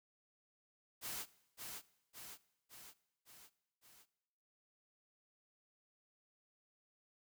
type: noise with echo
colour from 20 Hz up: white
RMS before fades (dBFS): -44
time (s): 1.01-1.26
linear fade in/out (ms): 50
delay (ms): 560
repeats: 5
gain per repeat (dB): -4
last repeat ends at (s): 4.06
effects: noise-tail reverb RT60 1.0 s tail -20 dB re dry